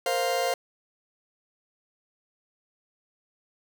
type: chord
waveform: 40% pulse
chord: Bb suspended second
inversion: none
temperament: just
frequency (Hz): 466.2 / 524.4 / 699.2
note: Bb4 / C5 / F5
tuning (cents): 0 / +4 / +2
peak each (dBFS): -31 / -27 / -27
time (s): 0.06-0.54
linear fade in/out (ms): 2
effects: none